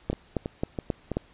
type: two click trains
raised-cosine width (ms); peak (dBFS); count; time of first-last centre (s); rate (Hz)
2; -16 / -12; 4 / 5; 0.13-1.117 / 0.1-1.17; 3.04 / 3.74
effects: pink hiss -57 dBFS RMS until 1.33 s + resampled to 8000 Hz